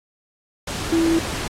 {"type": "tone in noise", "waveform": "sine", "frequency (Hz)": 329.6, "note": "E4", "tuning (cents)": 0, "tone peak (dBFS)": -15, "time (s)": [0.92, 1.19], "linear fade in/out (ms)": 5, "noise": "pink", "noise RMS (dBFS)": -28, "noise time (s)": [0.67, 1.48], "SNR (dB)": 10, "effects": ["low-pass 9000 Hz 12 dB/octave", "AAC 48 kbps"]}